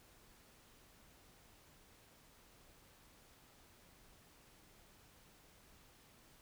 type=silence; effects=pink hiss -65 dBFS RMS until 6.41 s